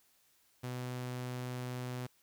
sawtooth tone, 125.2 Hz, B2, 24 cents sharp, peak -34 dBFS, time 0.63-2.07 s, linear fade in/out 10 ms, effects white hiss -70 dBFS RMS until 2.22 s

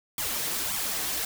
white noise with flanger, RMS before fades -30 dBFS, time 0.18-1.25 s, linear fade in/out 2 ms, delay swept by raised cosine 0.88 to 6.58 ms, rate 1.8 Hz, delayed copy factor +1, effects none

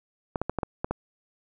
clicks, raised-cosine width 1 ms, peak -13 dBFS, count 7, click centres 0.358 / 0.416 / 0.496 / 0.587 / 0.632 / 0.845 / 0.91 s, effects none

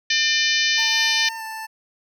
harmonic tone, 600 Hz, D5, 37 cents sharp, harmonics 3 / 4 / 5 / 6 / 7 / 8 / 9 / 10, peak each -23 / -24 / -25 / -26 / -26 / -27 / -28 / -28 dBFS, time 0.1-1.29 s, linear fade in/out 5 ms
25% pulse tone with pitch glide, 902 to 883.4 Hz, A5 to A5, +43 to +7 cents, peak -26 dBFS, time 0.77-1.67 s, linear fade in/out 20 ms, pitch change -36 cents, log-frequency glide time 1.36-1.43 s
effects none

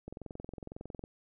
click train, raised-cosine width 2 ms, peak -29 dBFS, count 22, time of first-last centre 0.08-1.039 s, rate 21.9 Hz, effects none

